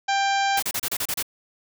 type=harmonic tone; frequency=790 Hz; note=G5; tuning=13 cents sharp; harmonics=1 / 2 / 3 / 4 / 5 / 6 / 7 / 8 / 9; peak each=-21 / -27 / -31 / -33 / -35 / -37 / -38 / -39 / -40 dBFS; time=0.08-0.6 s; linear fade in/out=10 ms
type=noise bursts; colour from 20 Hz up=white; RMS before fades=-26 dBFS; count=8; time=0.57-1.227 s; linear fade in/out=5 ms; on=55 ms; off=31 ms
effects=none